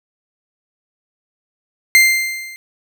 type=tone with level ramp; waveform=40% pulse; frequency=2093 Hz; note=C7; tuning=in tune; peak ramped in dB=-4 to -32 dBFS; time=1.95-2.56 s; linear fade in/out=0 ms; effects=none